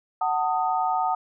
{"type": "chord", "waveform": "sine", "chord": "D# diminished", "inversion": "first", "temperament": "just", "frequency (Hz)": [746.7, 896, 1244.5], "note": ["F#5", "A5", "D#6"], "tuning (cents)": [16, 31, 0], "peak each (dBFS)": [-24, -26, -28], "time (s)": [0.21, 1.15], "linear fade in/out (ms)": 5, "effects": []}